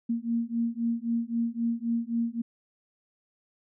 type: beating tone pair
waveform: sine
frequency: 230.7 / 234.5 Hz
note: A#3 / A#3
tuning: -18 / +11 cents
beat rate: 3.8 Hz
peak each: -29 dBFS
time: 0.09-2.42 s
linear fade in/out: 10 ms
effects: none